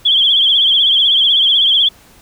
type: tone with vibrato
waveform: sine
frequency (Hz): 3273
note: G#7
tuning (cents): -26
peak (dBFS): -8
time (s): 0.05-1.89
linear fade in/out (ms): 10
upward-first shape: triangle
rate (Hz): 16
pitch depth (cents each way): 110
effects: pink hiss -45 dBFS RMS until 2.21 s